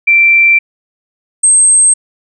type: tone pair in turn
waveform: sine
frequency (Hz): 2349 / 8371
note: D7 / C9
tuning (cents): 0 / 0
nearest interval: octave + minor seventh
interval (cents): 2200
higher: second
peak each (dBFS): -4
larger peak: neither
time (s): 0.07-0.59 / 1.43-1.94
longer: first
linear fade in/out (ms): 10
effects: none

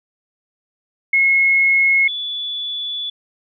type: tone pair in turn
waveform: sine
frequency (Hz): 2171 / 3446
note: C#7 / A7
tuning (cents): -37 / -37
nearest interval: minor sixth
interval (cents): 800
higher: second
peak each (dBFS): -11 / -22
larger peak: first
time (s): 1.13-2.08 / 2.08-3.1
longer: second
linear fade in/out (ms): 5
effects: none

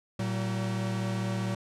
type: tone pair together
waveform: 45% pulse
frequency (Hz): 114.7 / 189.69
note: A#2 / F#3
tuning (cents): -28 / +43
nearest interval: major sixth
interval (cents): 871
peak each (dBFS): -31 / -32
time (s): 0.19-1.55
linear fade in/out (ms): 5
effects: low-pass 9000 Hz 12 dB/octave

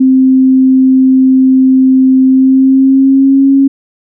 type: tone with pitch glide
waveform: sine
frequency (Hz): 261.6 to 273.3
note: C4 to C#4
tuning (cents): 0 to -24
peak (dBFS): -3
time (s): 0-3.68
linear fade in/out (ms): 10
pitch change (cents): +76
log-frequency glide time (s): 2.26-3.51
effects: none

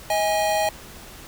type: tone pair together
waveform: square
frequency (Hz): 634.5 / 823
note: D#5 / G#5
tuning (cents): +34 / -16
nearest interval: perfect fourth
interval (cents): 450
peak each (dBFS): -23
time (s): 0.1-0.69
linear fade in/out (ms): 2
effects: pink hiss -42 dBFS RMS until 1.27 s

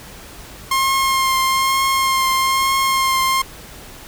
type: tone with vibrato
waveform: sawtooth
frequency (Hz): 1065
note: C6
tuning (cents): +30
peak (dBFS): -11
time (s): 0.71-3.42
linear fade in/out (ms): 5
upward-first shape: triangle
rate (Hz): 1.1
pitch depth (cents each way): 19
effects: added 50 Hz sine -46 dBFS peak until 4.07 s + pink hiss -38 dBFS RMS until 4.07 s

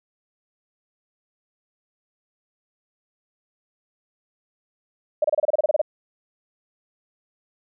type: tone bursts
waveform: sine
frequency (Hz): 607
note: D#5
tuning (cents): -43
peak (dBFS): -15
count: 12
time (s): 5.22-5.816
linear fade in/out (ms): 5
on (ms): 24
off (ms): 28
effects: none

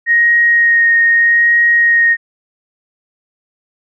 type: tone with vibrato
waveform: sine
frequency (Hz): 1869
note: A#6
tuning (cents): +4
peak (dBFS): -7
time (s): 0.06-2.17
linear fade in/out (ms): 50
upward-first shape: sine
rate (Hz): 0.8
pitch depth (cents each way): 12
effects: none

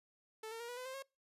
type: tone with pitch steps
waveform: sawtooth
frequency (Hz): 439.2 / 455 / 471.3 / 488.2 / 505.7 / 523.8 / 542.6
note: A4 / A#4 / A#4 / B4 / B4 / C5 / C#5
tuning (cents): -3 / -42 / +19 / -20 / +41 / +2 / -37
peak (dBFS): -40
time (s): 0.43-1.025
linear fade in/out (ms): 5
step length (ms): 85
effects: noise-tail reverb RT60 0.3 s tail -26 dB re dry + resampled to 32000 Hz

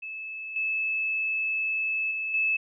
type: tone with level steps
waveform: sine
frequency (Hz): 2609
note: E7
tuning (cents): -18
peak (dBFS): -34 / -25 / -28 / -22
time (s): 0.02-2.57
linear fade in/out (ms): 10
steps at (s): 0.56 / 2.11 / 2.34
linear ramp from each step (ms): 2
effects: none

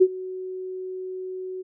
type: tone with ADSR envelope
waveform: sine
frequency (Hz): 372.1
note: F#4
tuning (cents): +10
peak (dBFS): -9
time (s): 0-1.63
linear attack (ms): 19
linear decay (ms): 54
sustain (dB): -21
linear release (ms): 23
effects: none

